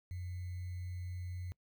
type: tone with sample-and-hold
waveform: sine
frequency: 89.6 Hz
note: F2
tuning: 45 cents sharp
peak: -39 dBFS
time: 0.11-1.52 s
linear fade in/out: 0 ms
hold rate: 2100 Hz
effects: noise-tail reverb RT60 0.1 s tail -24 dB re dry